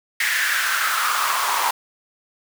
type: noise with high-pass filter sweep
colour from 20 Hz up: pink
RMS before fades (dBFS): -21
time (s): 0.2-1.71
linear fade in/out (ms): 5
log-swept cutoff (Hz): 1900 to 920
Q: 4.8
effects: none